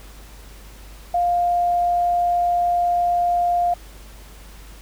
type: tone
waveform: sine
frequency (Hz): 702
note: F5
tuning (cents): +9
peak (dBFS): -16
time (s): 1.14-3.74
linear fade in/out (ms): 5
effects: added 50 Hz sine -40 dBFS peak until 4.81 s + pink hiss -46 dBFS RMS until 4.81 s